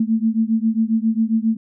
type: beating tone pair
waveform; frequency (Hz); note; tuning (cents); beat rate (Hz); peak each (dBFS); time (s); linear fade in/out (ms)
sine; 220.2 / 227.6; A3 / A#3; +2 / -41; 7.4; -18 / -19; 0-1.57; 5
effects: none